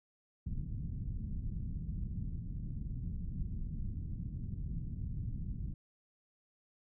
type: low-pass noise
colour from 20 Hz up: pink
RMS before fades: -39 dBFS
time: 0.46-5.74 s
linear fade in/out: 5 ms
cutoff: 190 Hz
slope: 24 dB/octave
effects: none